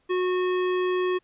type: tone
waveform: square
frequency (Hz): 365.3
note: F#4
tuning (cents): -22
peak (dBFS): -23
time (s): 0.09-1.19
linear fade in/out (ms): 20
effects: pink hiss -68 dBFS RMS until 1.23 s + resampled to 8000 Hz